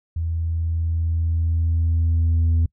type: tone with level ramp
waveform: sine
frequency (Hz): 82.41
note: E2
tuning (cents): 0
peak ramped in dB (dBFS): -21 to -12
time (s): 0.16-2.66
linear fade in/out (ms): 5
effects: noise-tail reverb RT60 0.1 s tail -26 dB re dry + tanh soft clip ceiling -14 dBFS